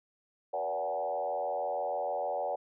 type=tone with frequency modulation; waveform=sine; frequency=659.3 Hz; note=E5; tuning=in tune; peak=-30 dBFS; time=0.53-2.56 s; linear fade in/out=10 ms; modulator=86.4 Hz; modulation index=1.9; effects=none